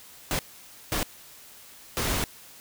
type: noise bursts at uneven times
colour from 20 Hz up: pink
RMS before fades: -27 dBFS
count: 3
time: 0.31-0.39 / 0.92-1.03 / 1.97-2.24 s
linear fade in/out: 0 ms
effects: white hiss -49 dBFS RMS until 2.6 s